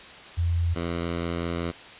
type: tone pair in turn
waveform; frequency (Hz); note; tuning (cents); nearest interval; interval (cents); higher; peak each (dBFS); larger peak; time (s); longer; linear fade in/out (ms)
sine / 10% pulse; 85.2 / 85.2; F2 / F2; -42 / -42; unison; 0; neither; -21 / -19; second; 0.37-0.75 / 0.75-1.72; second; 20
effects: white hiss -44 dBFS RMS until 1.99 s + resampled to 8000 Hz